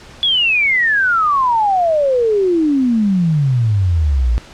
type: exponential sweep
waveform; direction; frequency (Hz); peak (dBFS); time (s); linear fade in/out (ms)
sine; down; 3433 to 54.9; -11; 0.23-4.38; 0
effects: pink hiss -39 dBFS RMS until 4.53 s + low-pass 6000 Hz 12 dB/octave